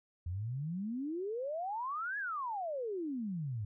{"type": "exponential two-way sweep", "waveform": "sine", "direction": "up then down", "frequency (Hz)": [82.41, 1715, 98.7], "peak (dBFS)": -35, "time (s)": [0.26, 3.65], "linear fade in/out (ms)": 5, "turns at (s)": 2.18, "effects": []}